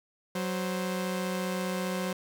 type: tone pair together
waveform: sawtooth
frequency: 186 / 523.1 Hz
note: F#3 / C5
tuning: +9 / -1 cents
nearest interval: octave + tritone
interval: 1790 cents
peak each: -27 / -31 dBFS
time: 0.35-2.13 s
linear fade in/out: 5 ms
effects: none